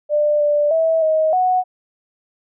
sine tone with pitch steps, 595 / 589 / 649 / 630 / 737 Hz, D5 / D5 / E5 / D#5 / F#5, +22 / +5 / -27 / +21 / -7 cents, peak -13 dBFS, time 0.09-1.64 s, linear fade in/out 50 ms, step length 310 ms, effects none

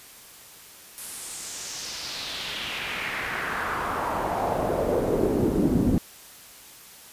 brown noise with band-pass filter sweep, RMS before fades -27 dBFS, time 0.98-5.98 s, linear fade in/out 0 ms, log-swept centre 11000 to 230 Hz, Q 2.5, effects white hiss -47 dBFS RMS until 7.12 s + resampled to 32000 Hz

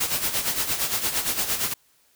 white noise with tremolo, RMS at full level -23 dBFS, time 0-1.74 s, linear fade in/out 10 ms, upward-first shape sine, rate 8.7 Hz, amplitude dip 65%, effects white hiss -62 dBFS RMS until 2.15 s

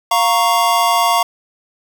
square chord, Bb minor, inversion second, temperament equal, 698.5 / 932.3 / 1108.7 Hz, F5 / Bb5 / Db6, 0 / 0 / 0 cents, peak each -17 dBFS, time 0.11-1.23 s, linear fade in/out 5 ms, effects none

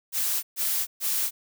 blue noise bursts, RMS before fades -26 dBFS, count 3, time 0.12-1.31 s, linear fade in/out 50 ms, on 310 ms, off 130 ms, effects none

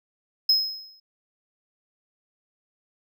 triangle tone with exponential decay, 5130 Hz, E8, 48 cents flat, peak -13 dBFS, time 0.49-1 s, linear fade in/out 5 ms, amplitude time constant 110 ms, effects none

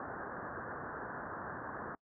white low-pass noise, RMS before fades -43 dBFS, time 0-1.95 s, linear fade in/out 2 ms, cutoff 1700 Hz, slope 96 dB/octave, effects noise-tail reverb RT60 0.1 s tail -26 dB re dry + high-pass 80 Hz 12 dB/octave

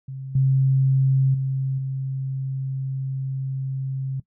sine tone with level steps, 133.7 Hz, C3, 38 cents sharp, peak -30 / -15 / -21 / -24 dBFS, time 0.08-4.2 s, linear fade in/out 5 ms, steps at 0.35 / 1.34 / 1.78 s, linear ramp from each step 5 ms, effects noise-tail reverb RT60 0.1 s tail -18 dB re dry

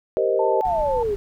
sine chord, C minor seventh, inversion second, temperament equal, 392 / 466.2 / 523.3 / 622.3 Hz, G4 / Bb4 / C5 / Eb5, 0 / 0 / 0 / 0 cents, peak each -23 dBFS, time 0.17-0.61 s, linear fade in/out 0 ms
sine tone with vibrato, 880 Hz, A5, in tune, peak -23 dBFS, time 0.39-1.03 s, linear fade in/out 5 ms, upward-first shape sine, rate 3.7 Hz, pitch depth 18 cents each way
sine exponential sweep, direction down, 784 to 392 Hz, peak -20 dBFS, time 0.62-1.16 s, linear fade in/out 20 ms
brown noise, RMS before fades -34 dBFS, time 0.65-1.16 s, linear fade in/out 0 ms
effects none

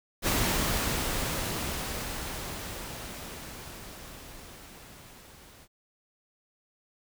pink noise with level ramp, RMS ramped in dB -26 to -53 dBFS, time 0.22-5.68 s, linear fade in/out 50 ms, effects none

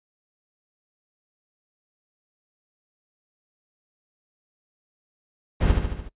brown noise with echo, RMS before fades -19 dBFS, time 5.6-5.73 s, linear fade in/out 20 ms, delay 73 ms, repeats 5, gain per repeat -4 dB, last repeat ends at 6.095 s, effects noise-tail reverb RT60 0.1 s tail -21 dB re dry + resampled to 8000 Hz

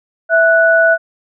sine tone pair together, 658.4 / 1478 Hz, E5 / F#6, -2 / -2 cents, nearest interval octave + major second, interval 1400 cents, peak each -10 dBFS, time 0.29-0.98 s, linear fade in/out 50 ms, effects none

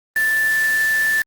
sine tone in noise, 1760 Hz, A6, in tune, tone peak -15 dBFS, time 0.16-1.22 s, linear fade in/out 2 ms, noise white, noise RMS -30 dBFS, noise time 0.16-1.22 s, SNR +12 dB, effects Opus 32 kbps

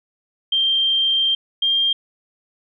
sine tone pair in turn, 3167 / 3198 Hz, G7 / G7, +17 / +34 cents, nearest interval unison, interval 17 cents, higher second, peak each -15 dBFS, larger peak neither, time 0.52-1.35 / 1.62-1.93 s, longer first, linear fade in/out 5 ms, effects none

